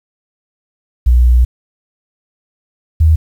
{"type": "tone pair in turn", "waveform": "sine", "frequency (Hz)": [61, 79.29], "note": ["B1", "D#2"], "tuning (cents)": [-21, 33], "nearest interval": "perfect fourth", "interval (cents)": 454, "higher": "second", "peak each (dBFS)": -5, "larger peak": "neither", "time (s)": [[1.06, 1.45], [3, 3.16]], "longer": "first", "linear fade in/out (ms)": 10, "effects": ["7-bit"]}